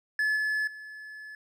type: tone with level steps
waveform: triangle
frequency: 1720 Hz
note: A6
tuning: 40 cents flat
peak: -22 / -24 / -39 dBFS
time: 0.19-1.35 s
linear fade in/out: 2 ms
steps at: 0.36 / 0.67 s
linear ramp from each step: 5 ms
effects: none